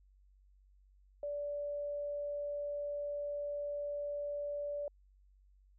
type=tone; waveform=sine; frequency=580 Hz; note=D5; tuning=22 cents flat; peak=-36 dBFS; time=1.23-4.88 s; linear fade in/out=2 ms; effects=added 48 Hz sine -62 dBFS peak until 5.78 s